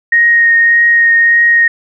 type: tone with vibrato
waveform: sine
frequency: 1864.7 Hz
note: A#6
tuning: in tune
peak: -5 dBFS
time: 0.12-1.68 s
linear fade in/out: 5 ms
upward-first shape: triangle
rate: 1.7 Hz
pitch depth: 13 cents each way
effects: none

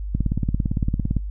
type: click train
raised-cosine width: 5 ms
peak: -9 dBFS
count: 19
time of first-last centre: 0.15-1.167 s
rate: 17.7 Hz
effects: noise-tail reverb RT60 0.1 s tail -22 dB re dry + added 50 Hz sine -26 dBFS peak until 1.3 s

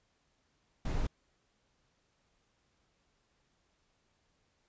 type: noise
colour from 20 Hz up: brown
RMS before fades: -32 dBFS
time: 0.85-1.07 s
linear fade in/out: 5 ms
effects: pink hiss -75 dBFS RMS until 4.68 s + resampled to 16000 Hz

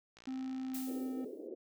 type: click train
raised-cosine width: 0.2 ms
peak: -38 dBFS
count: 38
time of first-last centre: 0.17-0.804 s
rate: 58.4 Hz
type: tone with pitch glide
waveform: triangle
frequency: 261.6 to 259.6 Hz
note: C4 to C4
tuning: 0 to -13 cents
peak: -35 dBFS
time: 0.27-1.25 s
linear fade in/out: 5 ms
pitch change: -13 cents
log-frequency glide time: 0.53-1.06 s
type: noise with exponential decay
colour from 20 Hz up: blue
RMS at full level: -43 dBFS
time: 0.74-1.48 s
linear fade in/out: 5 ms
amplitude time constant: 160 ms
type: band-pass noise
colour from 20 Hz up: white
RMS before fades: -46 dBFS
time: 0.87-1.55 s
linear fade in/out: 10 ms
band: 270 to 500 Hz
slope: 48 dB/octave
effects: none

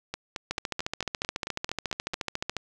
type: two click trains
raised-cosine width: 0.2 ms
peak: -12 / -15 dBFS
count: 30 / 10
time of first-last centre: 0.51-2.567 / 0.14-2.136 s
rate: 14.1 / 4.51 Hz
effects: none

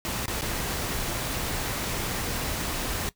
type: noise with dropouts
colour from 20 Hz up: pink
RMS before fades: -30 dBFS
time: 0.05-3.09 s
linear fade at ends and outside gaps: 0 ms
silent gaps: 0.257-0.28 / 0.411-0.419 s
effects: noise-tail reverb RT60 0.1 s tail -17 dB re dry

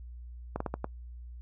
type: slowing click train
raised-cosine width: 1 ms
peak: -18 dBFS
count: 5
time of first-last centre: 0.56-0.844 s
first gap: 44 ms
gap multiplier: 1.33
effects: noise-tail reverb RT60 0.1 s tail -24 dB re dry + added 60 Hz sine -42 dBFS peak until 1.41 s

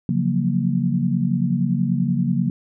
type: chord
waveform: sine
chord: Gb major seventh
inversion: second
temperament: equal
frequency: 138.59 / 174.61 / 185 / 233.1 Hz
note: Db3 / F3 / Gb3 / Bb3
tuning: 0 / 0 / 0 / 0 cents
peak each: -23 dBFS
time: 0.09-2.5 s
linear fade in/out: 2 ms
effects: none

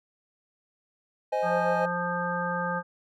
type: chord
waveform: triangle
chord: Ab major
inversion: first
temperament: just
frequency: 519.1 / 623 / 830.6 Hz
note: C5 / Eb5 / Ab5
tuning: -14 / +2 / 0 cents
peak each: -27 dBFS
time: 1.32-1.86 s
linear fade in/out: 10 ms
type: harmonic tone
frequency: 175.3 Hz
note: F3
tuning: 7 cents sharp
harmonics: 1 / 3 / 5 / 7 / 9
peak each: -33 / -33 / -33 / -33 / -33 dBFS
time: 1.42-2.83 s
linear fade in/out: 50 ms
effects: none

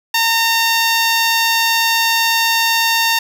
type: tone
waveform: 10% pulse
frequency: 914 Hz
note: A#5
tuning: 34 cents flat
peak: -4 dBFS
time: 0.14-3.19 s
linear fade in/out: 5 ms
effects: none

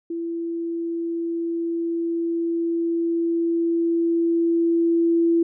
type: tone with level ramp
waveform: sine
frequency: 335.5 Hz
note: E4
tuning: 31 cents sharp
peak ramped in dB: -25 to -15 dBFS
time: 0.1-5.43 s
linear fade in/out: 5 ms
effects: none

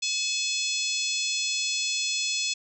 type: harmonic tone with a mistuned harmonic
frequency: 857 Hz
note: A5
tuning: 46 cents flat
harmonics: 3 / 4 / 5 / 6 / 7 / 8 / 9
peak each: -31 / -32 / -33 / -34 / -34 / -35 / -36 dBFS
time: 0.02-2.54 s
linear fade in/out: 10 ms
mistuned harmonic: 5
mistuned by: -18 cents
effects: none

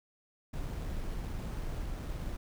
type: noise with sample-and-hold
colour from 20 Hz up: brown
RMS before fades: -37 dBFS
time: 0.53-2.37 s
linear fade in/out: 10 ms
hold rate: 7350 Hz
effects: none

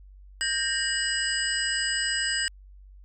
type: tone cluster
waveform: sine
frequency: 1589 / 1856 / 2920 / 4951 / 8030 Hz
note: G6 / A#6 / F#7 / D#8 / B8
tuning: +23 / -8 / -24 / -9 / +28 cents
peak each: -31 dBFS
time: 0.41-2.48 s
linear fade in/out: 0 ms
effects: added 48 Hz sine -46 dBFS peak until 3.04 s

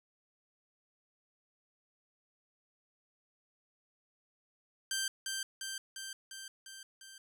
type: tone with echo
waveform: 10% pulse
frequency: 1568 Hz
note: G6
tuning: in tune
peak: -24 dBFS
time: 4.91-5.08 s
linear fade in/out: 2 ms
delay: 350 ms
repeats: 6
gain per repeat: -3 dB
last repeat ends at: 7.18 s
effects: none

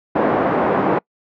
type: band-pass noise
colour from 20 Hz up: white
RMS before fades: -17 dBFS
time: 0.15-0.99 s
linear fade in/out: 10 ms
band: 200 to 750 Hz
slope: 12 dB/octave
effects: noise-tail reverb RT60 0.1 s tail -26 dB re dry + low-pass 2000 Hz 12 dB/octave

